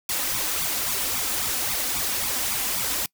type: noise with flanger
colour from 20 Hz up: white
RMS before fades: -26 dBFS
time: 0.09-3.06 s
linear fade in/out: 2 ms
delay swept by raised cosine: 0.84 to 4.04 ms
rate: 3.7 Hz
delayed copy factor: +0.8
effects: noise-tail reverb RT60 0.1 s tail -25 dB re dry